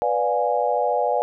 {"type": "chord", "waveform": "sine", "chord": "B diminished seventh", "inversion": "none", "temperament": "equal with one note detuned", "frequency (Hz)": [493.9, 587.3, 709.8, 830.6], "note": ["B4", "D5", "F5", "Ab5"], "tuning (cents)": [0, 0, 28, 0], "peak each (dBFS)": -24, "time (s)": [0.02, 1.22], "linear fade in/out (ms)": 0, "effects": []}